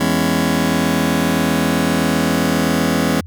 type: chord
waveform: sawtooth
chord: C# minor seventh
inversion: first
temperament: just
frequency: 166.31 / 207.9 / 249.5 / 277.2 Hz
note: E3 / G#3 / B3 / C#4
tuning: +16 / +2 / +18 / 0 cents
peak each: -16 dBFS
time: 0-3.21 s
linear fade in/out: 10 ms
effects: added 85 Hz sine -31 dBFS peak until 3.26 s